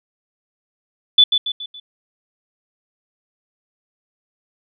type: tone with echo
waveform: sine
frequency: 3476 Hz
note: A7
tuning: 22 cents flat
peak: -6 dBFS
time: 1.18-1.24 s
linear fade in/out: 5 ms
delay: 140 ms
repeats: 4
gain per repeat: -7 dB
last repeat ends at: 1.8 s
effects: none